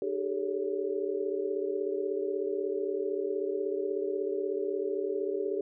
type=tone cluster; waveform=sine; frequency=303.5 / 391.2 / 427.4 / 444.1 / 561 Hz; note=D#4 / G4 / G#4 / A4 / C#5; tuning=-43 / -4 / +50 / +16 / +21 cents; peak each=-40 / -31 / -35 / -40 / -39 dBFS; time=0.02-5.61 s; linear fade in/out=2 ms; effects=none